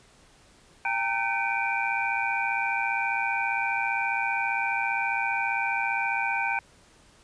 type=tone cluster; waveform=sine; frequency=796 / 914 / 1529 / 2308 / 2423 Hz; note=G5 / A#5 / G6 / D7 / D#7; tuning=+26 / -34 / -44 / -31 / -47 cents; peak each=-31 dBFS; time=0.85-6.59 s; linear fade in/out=2 ms; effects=pink hiss -57 dBFS RMS until 7.23 s + resampled to 22050 Hz